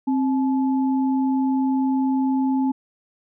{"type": "tone pair together", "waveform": "sine", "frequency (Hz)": [264.4, 860], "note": ["C4", "A5"], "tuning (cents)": [18, -40], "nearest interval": "octave + minor sixth", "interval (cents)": 2042, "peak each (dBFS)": [-18, -29], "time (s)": [0.07, 2.72], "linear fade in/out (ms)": 10, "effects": []}